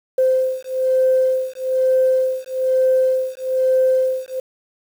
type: beating tone pair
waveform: sine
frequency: 518 / 519.1 Hz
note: C5 / C5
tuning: -17 / -14 cents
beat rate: 1.1 Hz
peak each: -17 / -17 dBFS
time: 0.18-4.4 s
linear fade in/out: 5 ms
effects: tanh soft clip ceiling -7 dBFS + 7-bit